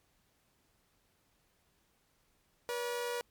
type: tone pair together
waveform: sawtooth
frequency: 482.5 / 572.6 Hz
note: B4 / D5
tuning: -40 / -44 cents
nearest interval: minor third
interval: 296 cents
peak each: -31 / -40 dBFS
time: 2.69-3.21 s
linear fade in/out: 0 ms
effects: pink hiss -73 dBFS RMS until 3.3 s + MP3 96 kbps